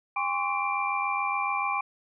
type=tone cluster; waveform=sine; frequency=806 / 1049 / 1136 / 2363 Hz; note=G5 / C6 / C#6 / D7; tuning=+48 / +4 / +42 / +10 cents; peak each=-31 dBFS; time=0.16-1.81 s; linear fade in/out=5 ms; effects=none

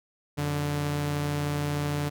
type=tone pair together; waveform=sawtooth; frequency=89.61 / 146 Hz; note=F2 / D3; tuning=+45 / -10 cents; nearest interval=minor sixth; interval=845 cents; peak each=-32 / -23 dBFS; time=0.37-2.1 s; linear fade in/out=20 ms; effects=none

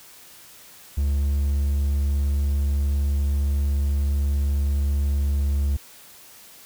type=tone; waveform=triangle; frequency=70.7 Hz; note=C#2; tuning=35 cents sharp; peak=-17 dBFS; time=0.97-5.77 s; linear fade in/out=10 ms; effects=white hiss -47 dBFS RMS until 6.65 s

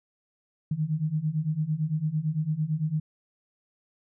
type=beating tone pair; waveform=sine; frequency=150 / 158.9 Hz; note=D3 / D#3; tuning=+37 / +37 cents; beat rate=8.9 Hz; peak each=-29 / -27 dBFS; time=0.71-3 s; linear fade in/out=5 ms; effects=none

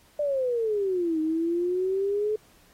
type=exponential two-way sweep; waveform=sine; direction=down then up; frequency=600 to 311.1 to 432.3 Hz; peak=-23 dBFS; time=0.19-2.36 s; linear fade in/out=5 ms; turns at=1.2 s; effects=pink hiss -59 dBFS RMS until 2.73 s + AAC 48 kbps

